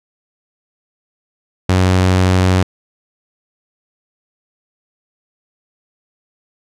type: tone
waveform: sawtooth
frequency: 92.5 Hz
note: F#2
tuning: in tune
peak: -6 dBFS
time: 1.69-2.63 s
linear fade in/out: 5 ms
effects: low-pass 8000 Hz 12 dB/octave